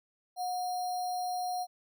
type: tone with sample-and-hold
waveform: sine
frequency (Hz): 727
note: F#5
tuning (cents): -31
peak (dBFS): -31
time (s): 0.36-1.67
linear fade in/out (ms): 50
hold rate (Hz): 4900
effects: none